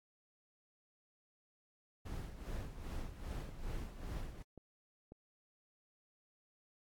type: noise with tremolo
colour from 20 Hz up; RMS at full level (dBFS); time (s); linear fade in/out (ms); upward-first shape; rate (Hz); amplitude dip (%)
brown; -41; 2.05-4.43; 10; sine; 2.5; 65
type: click train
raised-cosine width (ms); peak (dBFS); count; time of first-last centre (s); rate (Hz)
2; -39; 4; 3.49-5.12; 1.84
effects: AAC 64 kbps